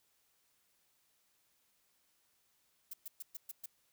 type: noise bursts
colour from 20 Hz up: violet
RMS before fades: -44 dBFS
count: 6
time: 2.91-3.66 s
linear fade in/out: 5 ms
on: 25 ms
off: 120 ms
effects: white hiss -75 dBFS RMS until 3.92 s